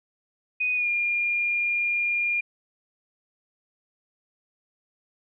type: tone with pitch glide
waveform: sine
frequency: 2489 to 2411 Hz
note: D#7 to D7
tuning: 0 to +45 cents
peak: -22 dBFS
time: 0.6-2.41 s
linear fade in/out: 10 ms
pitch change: -55 cents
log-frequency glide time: 0.74-0.88 s
effects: none